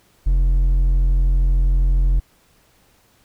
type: tone with hard clipping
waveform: triangle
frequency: 43.65 Hz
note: F1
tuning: in tune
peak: -14 dBFS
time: 0.26-2.2 s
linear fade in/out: 10 ms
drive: 7 dB
effects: pink hiss -57 dBFS RMS until 3.24 s